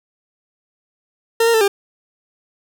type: tone with pitch steps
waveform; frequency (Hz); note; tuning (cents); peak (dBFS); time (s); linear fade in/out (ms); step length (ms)
40% pulse; 457.7 / 463.5 / 444 / 400.1; A#4 / A#4 / A4 / G4; -32 / -10 / +16 / +35; -11; 1.4-1.68; 5; 70
effects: none